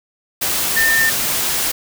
sine tone in noise, 1805 Hz, A6, 44 cents sharp, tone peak -13 dBFS, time 0.76-1.1 s, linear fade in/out 10 ms, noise white, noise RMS -19 dBFS, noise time 0.41-1.72 s, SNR +3 dB, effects none

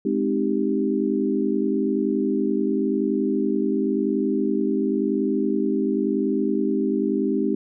sine chord, Ab major seventh, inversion none, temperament equal with one note detuned, 210.1 / 261.6 / 311.1 / 392 Hz, Ab3 / C4 / Eb4 / G4, +20 / 0 / 0 / 0 cents, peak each -25 dBFS, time 0.05-7.55 s, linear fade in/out 5 ms, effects none

